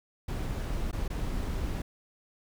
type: noise with dropouts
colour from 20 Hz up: brown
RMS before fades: -32 dBFS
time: 0.28-1.82 s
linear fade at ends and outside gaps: 5 ms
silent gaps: 0.914-0.928 / 1.08-1.101 s
effects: none